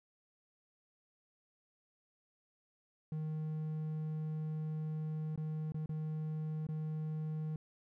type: tone with dropouts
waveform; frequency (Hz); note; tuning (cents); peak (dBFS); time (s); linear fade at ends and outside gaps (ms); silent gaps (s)
triangle; 155.56; D#3; 0; -34; 3.12-7.56; 2; 5.359-5.376 / 5.721-5.744 / 5.86-5.892 / 6.668-6.688
effects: none